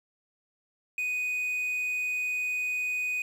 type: tone with quantisation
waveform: triangle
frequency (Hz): 2489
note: D#7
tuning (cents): 0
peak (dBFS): -26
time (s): 0.98-3.22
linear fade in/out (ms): 2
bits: 9
effects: none